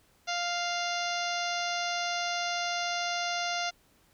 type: harmonic tone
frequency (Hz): 698.5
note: F5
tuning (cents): 0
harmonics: 1 / 2 / 3 / 4 / 5 / 6 / 7 / 8 / 9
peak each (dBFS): -33 / -36 / -38 / -39 / -40 / -41 / -41 / -42 / -43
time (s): 0.27-3.71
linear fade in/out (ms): 20
effects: pink hiss -65 dBFS RMS until 4.13 s